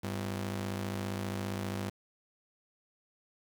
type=ring-modulated tone; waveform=sawtooth; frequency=147.6 Hz; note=D3; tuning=9 cents sharp; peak=-27 dBFS; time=0.03-1.9 s; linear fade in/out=10 ms; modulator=46.3 Hz; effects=9-bit